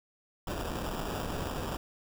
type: noise with sample-and-hold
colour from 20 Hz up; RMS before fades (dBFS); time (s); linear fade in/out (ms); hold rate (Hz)
pink; -35; 0.47-1.77; 5; 2100
effects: none